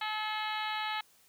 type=harmonic tone with a mistuned harmonic; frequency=430 Hz; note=A4; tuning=40 cents flat; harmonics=2 / 3 / 4 / 5 / 6 / 7 / 8 / 9 / 10; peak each=-36 / -40 / -41 / -41 / -44 / -44 / -46 / -43 / -49 dBFS; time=0.01-1.01 s; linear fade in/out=5 ms; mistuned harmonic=8; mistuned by=-58 cents; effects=white hiss -64 dBFS RMS until 1.28 s